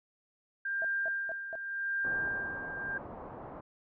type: tone with tremolo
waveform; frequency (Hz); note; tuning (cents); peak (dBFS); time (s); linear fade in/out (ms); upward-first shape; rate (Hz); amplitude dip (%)
sine; 1593; G6; +27; -29; 0.65-2.98; 5; sine; 0.87; 65
type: tone bursts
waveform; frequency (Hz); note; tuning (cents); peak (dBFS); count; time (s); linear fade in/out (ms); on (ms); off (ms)
sine; 655; E5; -11; -37; 4; 0.82-1.554; 0; 26; 210
type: low-pass noise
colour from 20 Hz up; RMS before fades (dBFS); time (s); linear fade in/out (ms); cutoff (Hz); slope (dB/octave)
white; -45; 2.04-3.61; 10; 1000; 24
effects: none